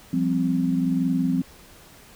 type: chord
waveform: sine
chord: F suspended second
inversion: none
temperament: equal with one note detuned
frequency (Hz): 174.61 / 196 / 260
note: F3 / G3 / C4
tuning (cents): 0 / 0 / -11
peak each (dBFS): -24 / -28 / -22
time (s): 0.13-1.42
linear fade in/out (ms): 5
effects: pink hiss -49 dBFS RMS until 2.15 s